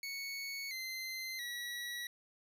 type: tone with pitch steps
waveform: 25% pulse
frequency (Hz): 2217 / 2069 / 1930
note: C#7 / C7 / B6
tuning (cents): 0 / -20 / -40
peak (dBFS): -36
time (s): 0.03-2.07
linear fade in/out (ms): 2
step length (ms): 680
effects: none